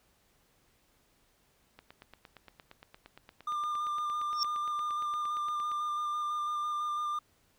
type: click train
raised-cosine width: 0.3 ms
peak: -33 dBFS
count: 35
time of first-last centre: 1.79-5.716 s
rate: 8.66 Hz
type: tone with vibrato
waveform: triangle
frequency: 1200 Hz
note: D6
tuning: 37 cents sharp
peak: -29 dBFS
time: 3.47-7.19 s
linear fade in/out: 5 ms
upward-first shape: square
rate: 6 Hz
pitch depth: 12 cents each way
type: tone with exponential growth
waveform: sine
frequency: 5480 Hz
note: F8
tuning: 34 cents flat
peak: -24 dBFS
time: 4.32-4.43 s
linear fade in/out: 0 ms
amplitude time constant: 22 ms
effects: pink hiss -69 dBFS RMS until 7.58 s